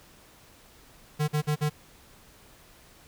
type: tone bursts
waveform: square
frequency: 150.5 Hz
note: D3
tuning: 43 cents sharp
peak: -24 dBFS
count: 4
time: 1.19-1.699 s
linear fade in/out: 20 ms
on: 92 ms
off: 47 ms
effects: pink hiss -55 dBFS RMS until 3.07 s